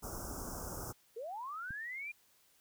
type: band-stop noise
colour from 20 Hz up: pink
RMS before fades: -43 dBFS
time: 0.02-0.93 s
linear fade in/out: 20 ms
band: 1500 to 5200 Hz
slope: 96 dB/octave
type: linear sweep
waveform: sine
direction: up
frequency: 422.7 to 2441 Hz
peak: -40 dBFS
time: 1.16-2.12 s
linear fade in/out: 10 ms
type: click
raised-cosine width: 5 ms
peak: -35 dBFS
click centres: 1.707 s
effects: white hiss -69 dBFS RMS until 2.6 s